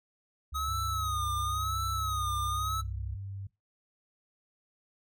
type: tone with pitch glide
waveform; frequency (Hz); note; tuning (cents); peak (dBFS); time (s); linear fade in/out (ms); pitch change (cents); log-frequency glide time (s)
sine; 69.3 to 65.03; C#2 to C2; 0 to -10; -36; 0.52-3.16; 10; -110; 0.88-2.69
type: tone with vibrato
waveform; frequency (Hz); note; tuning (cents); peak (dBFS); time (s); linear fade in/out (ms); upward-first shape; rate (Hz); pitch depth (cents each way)
square; 1260; D#6; +21; -32; 0.54-2.82; 20; sine; 0.95; 84
type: tone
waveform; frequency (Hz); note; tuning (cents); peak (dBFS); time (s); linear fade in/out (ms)
sine; 98; G2; 0; -37; 0.68-3.47; 5
effects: noise-tail reverb RT60 0.2 s tail -19 dB re dry